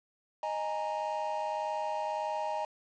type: chord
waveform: triangle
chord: D# suspended fourth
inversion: none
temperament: equal with one note detuned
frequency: 619.7 / 830.6 / 932.3 Hz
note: D#5 / G#5 / A#5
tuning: -7 / 0 / 0 cents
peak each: -34 dBFS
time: 0.43-2.65 s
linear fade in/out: 2 ms
effects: resampled to 16000 Hz + 9-bit